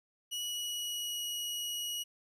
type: tone with pitch glide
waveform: sawtooth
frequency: 2926 to 2906 Hz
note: F#7 to F#7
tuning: -20 to -32 cents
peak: -32 dBFS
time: 0.31-2.04 s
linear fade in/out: 20 ms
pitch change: -12 cents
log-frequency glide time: 0.42-1.22 s
effects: resampled to 32000 Hz + 12-bit